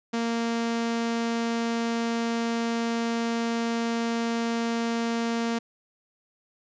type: tone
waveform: sawtooth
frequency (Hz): 231.6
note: A#3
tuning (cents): -11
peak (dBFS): -21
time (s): 0.13-5.59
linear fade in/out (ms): 10
effects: resampled to 16000 Hz